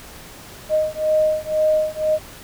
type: beating tone pair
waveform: sine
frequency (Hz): 619 / 621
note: D#5 / D#5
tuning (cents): -9 / -3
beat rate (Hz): 2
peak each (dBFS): -19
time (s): 0.69-2.19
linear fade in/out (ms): 50
effects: pink hiss -40 dBFS RMS until 2.43 s